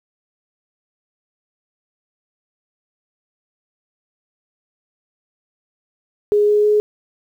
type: tone with pitch steps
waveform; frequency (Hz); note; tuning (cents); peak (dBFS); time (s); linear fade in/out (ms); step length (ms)
sine; 415.3 / 417.9 / 420.6; G#4 / G#4 / G#4; 0 / +11 / +22; -11; 6.32-6.8; 0; 160
effects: 8-bit